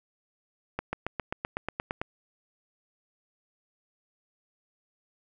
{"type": "accelerating click train", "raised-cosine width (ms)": 0.5, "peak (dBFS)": -15, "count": 11, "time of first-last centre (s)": [0.79, 2.015], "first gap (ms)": 140, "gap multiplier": 0.97, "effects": []}